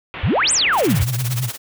white low-pass noise, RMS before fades -31 dBFS, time 0.14-1.02 s, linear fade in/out 0 ms, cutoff 3200 Hz, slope 48 dB/octave
sine exponential two-way sweep, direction up then down, 68 to 9320 to 68 Hz, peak -14 dBFS, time 0.23-1.04 s, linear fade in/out 10 ms, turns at 0.52 s
white noise with tremolo, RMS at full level -25 dBFS, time 0.72-1.58 s, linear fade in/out 50 ms, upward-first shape sine, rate 17 Hz, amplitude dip 85%
sine tone with vibrato, 123.47 Hz, B2, in tune, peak -19 dBFS, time 0.86-1.51 s, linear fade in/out 50 ms, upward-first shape triangle, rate 9.3 Hz, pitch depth 130 cents each way
effects none

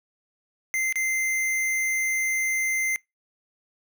square tone with dropouts, 2080 Hz, C7, 11 cents flat, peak -24 dBFS, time 0.74-2.96 s, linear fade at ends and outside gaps 0 ms, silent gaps 0.925-0.957 s, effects noise-tail reverb RT60 0.2 s tail -25 dB re dry

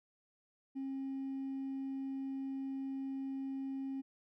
triangle tone with hard clipping, 269.5 Hz, C#4, 49 cents flat, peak -37 dBFS, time 0.75-4.02 s, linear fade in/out 20 ms, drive 2 dB, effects none

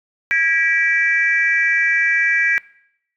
sine tone cluster, 1639 / 1940 / 2324 Hz, G#6 / B6 / D7, -23 / -31 / -19 cents, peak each -18 dBFS, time 0.31-2.58 s, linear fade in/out 0 ms, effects noise-tail reverb RT60 0.7 s tail -20 dB re dry + tanh soft clip ceiling -5 dBFS

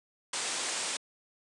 white low-pass noise, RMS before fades -34 dBFS, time 0.33-0.97 s, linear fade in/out 5 ms, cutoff 9400 Hz, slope 96 dB/octave, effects high-pass 300 Hz 12 dB/octave

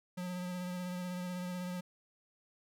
square tone with vibrato, 180.1 Hz, F#3, 46 cents flat, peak -38 dBFS, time 0.17-1.81 s, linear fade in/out 10 ms, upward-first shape sine, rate 16 Hz, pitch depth 20 cents each way, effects none

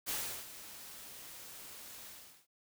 white noise with ADSR envelope, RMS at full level -36 dBFS, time 0.06-2.47 s, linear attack 32 ms, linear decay 360 ms, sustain -14 dB, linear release 400 ms, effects none

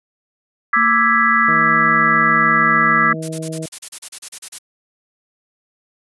sine chord, E dominant seventh, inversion third, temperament equal, 1174.7 / 1318.5 / 1661.2 / 1975.5 Hz, D6 / E6 / G#6 / B6, 0 / 0 / 0 / 0 cents, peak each -17 dBFS, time 0.73-3.13 s, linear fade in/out 5 ms
sine tone with pitch glide, 229.2 to 226.7 Hz, A#3 to A#3, -29 to -48 cents, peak -23 dBFS, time 0.76-3.15 s, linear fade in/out 10 ms, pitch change -19 cents, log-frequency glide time 1.08-1.87 s
harmonic tone, 160 Hz, D#3, 49 cents sharp, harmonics 1 / 2 / 3 / 4, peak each -26 / -29 / -31 / -32 dBFS, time 1.48-3.66 s, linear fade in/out 5 ms
blue noise bursts, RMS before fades -28 dBFS, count 14, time 3.22-4.586 s, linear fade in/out 10 ms, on 66 ms, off 34 ms
effects resampled to 24000 Hz

